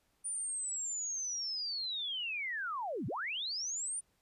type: linear two-way sweep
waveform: sine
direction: down then up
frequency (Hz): 9397 to 94.6 to 9397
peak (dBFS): -35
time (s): 0.24-4.01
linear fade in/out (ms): 20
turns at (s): 3.07
effects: pink hiss -75 dBFS RMS until 4.21 s + resampled to 32000 Hz